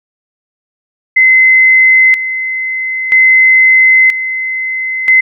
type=tone with tremolo; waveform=sine; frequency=2052 Hz; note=C7; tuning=34 cents flat; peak=-3 dBFS; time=1.16-5.21 s; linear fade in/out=10 ms; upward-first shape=square; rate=0.51 Hz; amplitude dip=70%; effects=none